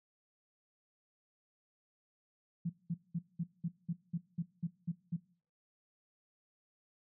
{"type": "tone bursts", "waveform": "sine", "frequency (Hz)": 170.8, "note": "F3", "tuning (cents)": -38, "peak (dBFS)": -32, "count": 11, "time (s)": [2.65, 5.167], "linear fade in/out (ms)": 10, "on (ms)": 47, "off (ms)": 200, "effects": ["noise-tail reverb RT60 0.5 s tail -21 dB re dry"]}